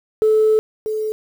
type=tone pair in turn; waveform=sine; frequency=434.1 / 432.3 Hz; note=A4 / A4; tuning=-23 / -31 cents; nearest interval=unison; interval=8 cents; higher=first; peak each=-10 / -19 dBFS; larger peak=first; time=0.22-0.59 / 0.86-1.12 s; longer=first; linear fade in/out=0 ms; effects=tanh soft clip ceiling -7 dBFS + 7-bit